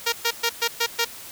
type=tone bursts; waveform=5% pulse; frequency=466.2 Hz; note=A#4; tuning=in tune; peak=-8 dBFS; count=6; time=0.06-1.05 s; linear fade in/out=10 ms; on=65 ms; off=120 ms; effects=white hiss -40 dBFS RMS until 1.31 s